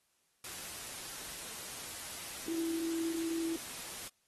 sine tone in noise, 329.6 Hz, E4, in tune, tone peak -33 dBFS, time 2.48-3.56 s, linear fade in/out 2 ms, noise white, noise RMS -44 dBFS, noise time 0.44-4.08 s, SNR +8 dB, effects white hiss -75 dBFS RMS until 4.27 s + AAC 32 kbps

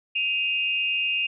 sine tone pair together, 2522 / 2794 Hz, D#7 / F7, +23 / 0 cents, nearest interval major second, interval 177 cents, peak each -25 dBFS, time 0.15-1.27 s, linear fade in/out 10 ms, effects none

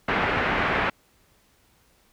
white low-pass noise, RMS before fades -24 dBFS, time 0.08-0.9 s, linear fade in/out 5 ms, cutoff 2200 Hz, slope 24 dB/octave, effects pink hiss -62 dBFS RMS until 2.12 s

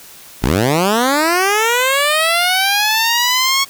10% pulse linear sweep, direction up, 49 to 1108.7 Hz, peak -4 dBFS, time 0.42-3.65 s, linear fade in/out 20 ms, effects white hiss -39 dBFS RMS until 3.69 s

